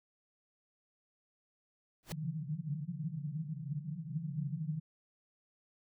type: noise with exponential growth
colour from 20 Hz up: pink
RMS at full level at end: -38 dBFS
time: 2.03-2.12 s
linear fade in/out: 0 ms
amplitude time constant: 19 ms
type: band-pass noise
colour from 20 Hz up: white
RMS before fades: -39 dBFS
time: 2.11-4.8 s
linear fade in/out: 20 ms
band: 140 to 170 Hz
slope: 96 dB/octave
effects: none